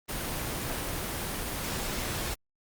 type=noise; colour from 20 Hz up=pink; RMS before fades=-33 dBFS; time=0.08-2.35 s; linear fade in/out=20 ms; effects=Opus 24 kbps